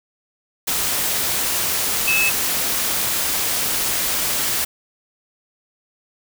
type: tone in noise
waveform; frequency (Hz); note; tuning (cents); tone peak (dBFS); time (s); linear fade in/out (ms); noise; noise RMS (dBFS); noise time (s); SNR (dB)
sine; 2602; E7; -23; -16; 2.07-2.3; 10; white; -21; 0.67-4.65; +2
effects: none